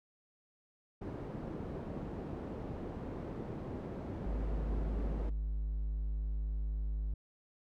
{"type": "low-pass noise", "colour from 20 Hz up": "white", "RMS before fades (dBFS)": -42, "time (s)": [1.01, 5.3], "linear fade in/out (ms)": 10, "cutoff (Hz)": 360, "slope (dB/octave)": 12}
{"type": "tone", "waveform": "triangle", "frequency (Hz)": 51.91, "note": "G#1", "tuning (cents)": 0, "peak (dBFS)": -31, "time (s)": [4.26, 7.14], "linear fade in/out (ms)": 5}
{"effects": []}